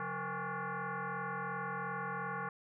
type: tone with frequency modulation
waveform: sine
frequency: 138.6 Hz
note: C#3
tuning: in tune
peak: -36 dBFS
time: 0-2.49 s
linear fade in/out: 2 ms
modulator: 320 Hz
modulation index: 4.8
effects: none